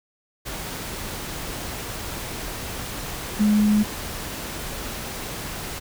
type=tone in noise; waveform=sine; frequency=210.1 Hz; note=G#3; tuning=20 cents sharp; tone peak=-15 dBFS; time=3.39-3.84 s; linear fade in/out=20 ms; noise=pink; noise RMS=-32 dBFS; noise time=0.45-5.8 s; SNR=+14 dB; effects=none